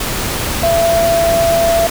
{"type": "tone in noise", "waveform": "sine", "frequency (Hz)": 671, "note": "E5", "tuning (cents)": 31, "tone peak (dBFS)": -10, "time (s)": [0.63, 1.87], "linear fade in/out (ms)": 5, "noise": "pink", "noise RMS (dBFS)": -19, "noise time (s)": [0, 1.9], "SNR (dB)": 6, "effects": []}